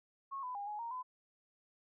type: tone with pitch steps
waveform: sine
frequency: 1093 / 1002 / 810 / 838 / 931 / 1011 Hz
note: C#6 / B5 / G#5 / G#5 / A#5 / B5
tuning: -25 / +25 / -43 / +15 / -2 / +40 cents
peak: -39 dBFS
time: 0.31-1.03 s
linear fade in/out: 20 ms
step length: 120 ms
effects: none